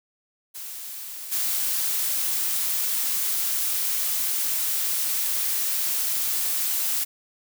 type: noise with level steps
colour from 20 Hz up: blue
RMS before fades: -36 / -25 dBFS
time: 0.54-7.05 s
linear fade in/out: 20 ms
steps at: 1.31 s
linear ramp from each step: 20 ms
effects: none